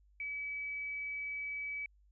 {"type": "tone", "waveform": "sine", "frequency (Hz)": 2288, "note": "D7", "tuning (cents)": -46, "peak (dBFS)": -37, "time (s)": [0.2, 1.86], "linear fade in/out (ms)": 2, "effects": ["added 50 Hz sine -63 dBFS peak until 2.11 s"]}